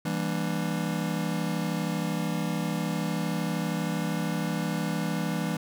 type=chord; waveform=square; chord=E half-diminished seventh; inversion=none; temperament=just; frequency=164.81 / 197.78 / 237.3 / 296.7 Hz; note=E3 / G3 / Bb3 / D4; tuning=0 / +16 / +31 / +18 cents; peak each=-31 / -33 / -36 / -36 dBFS; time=0.05-5.57 s; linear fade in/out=5 ms; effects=none